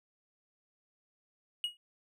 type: tone with exponential decay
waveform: triangle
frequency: 2893 Hz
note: F#7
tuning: 40 cents flat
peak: -26 dBFS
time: 1.64-1.77 s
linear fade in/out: 1 ms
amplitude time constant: 28 ms
effects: none